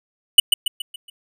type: tone with echo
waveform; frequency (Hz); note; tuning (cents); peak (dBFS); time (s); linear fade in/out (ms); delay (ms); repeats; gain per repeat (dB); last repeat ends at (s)
square; 2960; F#7; 0; -4; 0.38-0.4; 5; 140; 5; -7; 1.1
effects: none